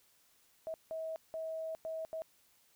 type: tone bursts at uneven times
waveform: sine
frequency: 643 Hz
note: E5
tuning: 43 cents flat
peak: -37 dBFS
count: 5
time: 0.67-0.74 / 0.91-1.16 / 1.34-1.75 / 1.85-2.05 / 2.13-2.22 s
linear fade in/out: 0 ms
effects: white hiss -69 dBFS RMS until 2.75 s